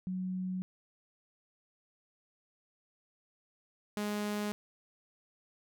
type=tone pair in turn; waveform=sine / sawtooth; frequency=185 / 208 Hz; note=F#3 / G#3; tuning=0 / +3 cents; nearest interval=major second; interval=203 cents; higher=second; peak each=-33 / -29 dBFS; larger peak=second; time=0.07-0.62 / 3.97-4.52 s; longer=neither; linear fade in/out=0 ms; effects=none

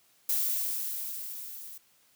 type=noise with level ramp; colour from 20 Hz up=violet; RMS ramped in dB=-27 to -45 dBFS; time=0.29-1.78 s; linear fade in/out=5 ms; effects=white hiss -65 dBFS RMS until 2.15 s + high-pass 80 Hz 12 dB/octave

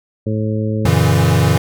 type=harmonic tone; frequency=108.3 Hz; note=A2; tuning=27 cents flat; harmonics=1 / 2 / 3 / 4 / 5; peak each=-18 / -21 / -26 / -26 / -27 dBFS; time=0.26-0.88 s; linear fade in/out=10 ms
type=chord; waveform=square; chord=F# dominant seventh; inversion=none; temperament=equal with one note detuned; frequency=92.5 / 116.54 / 141.91 / 164.81 Hz; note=F#2 / A#2 / C#3 / E3; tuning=0 / 0 / +41 / 0 cents; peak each=-17 dBFS; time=0.85-1.58 s; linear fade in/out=5 ms
effects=none

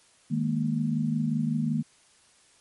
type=chord; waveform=sine; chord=D# suspended fourth; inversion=none; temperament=equal; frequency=155.56 / 207.7 / 233.1 Hz; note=D#3 / G#3 / A#3; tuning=0 / 0 / 0 cents; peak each=-28 / -31 / -27 dBFS; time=0.3-1.83 s; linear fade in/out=20 ms; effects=white hiss -60 dBFS RMS until 2.6 s + MP3 48 kbps

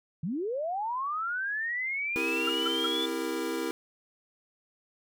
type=linear sweep; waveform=sine; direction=up; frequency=143 to 3499 Hz; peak=-29 dBFS; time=0.23-3.06 s; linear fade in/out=5 ms
type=chord; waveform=square; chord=C dominant seventh; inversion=none; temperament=equal with one note detuned; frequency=261.6 / 329.6 / 400.2 / 466.2 Hz; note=C4 / E4 / G4 / Bb4; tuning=0 / 0 / +36 / 0 cents; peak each=-39 / -34 / -38 / -36 dBFS; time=2.16-3.71 s; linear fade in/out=0 ms
type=tone bursts; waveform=sine; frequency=1360 Hz; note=F6; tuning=46 cents flat; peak=-28 dBFS; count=3; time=2.47-2.865 s; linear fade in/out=5 ms; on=25 ms; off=160 ms
effects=none

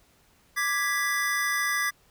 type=chord; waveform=square; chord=G# diminished; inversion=second; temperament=equal; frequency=1174.7 / 1661.2 / 1975.5 Hz; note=D6 / G#6 / B6; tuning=0 / 0 / 0 cents; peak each=-32 / -30 / -28 dBFS; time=0.56-1.91 s; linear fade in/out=20 ms; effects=pink hiss -62 dBFS RMS until 2.1 s

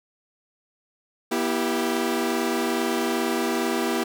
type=chord; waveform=sawtooth; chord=E minor; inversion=second; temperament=equal with one note detuned; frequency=241.3 / 329.6 / 392 Hz; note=B3 / E4 / G4; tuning=-40 / 0 / 0 cents; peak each=-23 dBFS; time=1.31-4.04 s; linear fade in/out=10 ms; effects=none

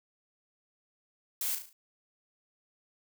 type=noise with echo; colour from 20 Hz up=blue; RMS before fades=-33 dBFS; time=1.41-1.55 s; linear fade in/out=2 ms; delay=36 ms; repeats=5; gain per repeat=-6 dB; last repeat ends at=1.73 s; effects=none

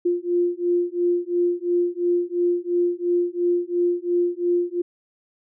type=beating tone pair; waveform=sine; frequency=349.2 / 352.1 Hz; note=F4 / F4; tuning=0 / +14 cents; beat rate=2.9 Hz; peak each=-22 dBFS; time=0.05-4.82 s; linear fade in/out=10 ms; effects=none

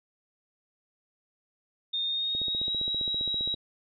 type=tone with pitch glide; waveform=sine; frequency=3660 to 3851 Hz; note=A#7 to B7; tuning=-32 to -44 cents; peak=-27 dBFS; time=1.93-3.55 s; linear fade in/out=10 ms; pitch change=+88 cents; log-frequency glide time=2.05-2.76 s
type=click train; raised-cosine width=2 ms; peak=-28 dBFS; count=19; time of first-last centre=2.35-3.542 s; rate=15.1 Hz
effects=none

